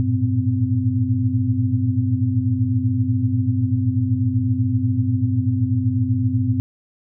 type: tone cluster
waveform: sine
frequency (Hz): 99.1 / 111.7 / 119.7 / 256.7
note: G2 / A2 / A#2 / C4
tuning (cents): +19 / +27 / +46 / -33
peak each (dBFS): -22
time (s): 0-6.6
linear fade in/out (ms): 0
effects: none